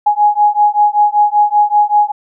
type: beating tone pair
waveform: sine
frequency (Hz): 830.6 / 835.8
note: G#5 / G#5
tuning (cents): 0 / +11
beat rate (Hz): 5.2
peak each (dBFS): -11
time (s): 0.06-2.12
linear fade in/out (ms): 10
effects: none